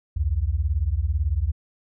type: beating tone pair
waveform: sine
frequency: 65.3 / 83.3 Hz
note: C2 / E2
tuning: -3 / +19 cents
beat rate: 18 Hz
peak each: -23 dBFS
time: 0.16-1.52 s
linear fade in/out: 10 ms
effects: none